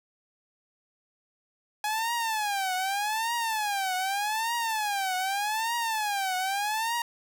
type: tone with vibrato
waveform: sawtooth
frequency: 835 Hz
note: G#5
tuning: 9 cents sharp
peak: -23 dBFS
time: 1.84-7.02 s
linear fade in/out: 2 ms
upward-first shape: triangle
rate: 0.83 Hz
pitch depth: 230 cents each way
effects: none